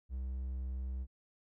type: tone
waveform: triangle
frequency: 64.4 Hz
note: C2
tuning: 27 cents flat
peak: -34 dBFS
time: 0.09-1.07 s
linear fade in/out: 50 ms
effects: none